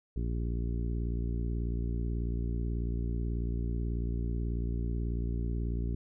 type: harmonic tone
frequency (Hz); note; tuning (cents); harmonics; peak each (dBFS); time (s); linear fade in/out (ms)
58.27; A#1; 0; 1 / 2 / 3 / 4 / 5 / 6 / 7; -31 / -37 / -41 / -43 / -45 / -47 / -48; 0.16-5.95; 5
effects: none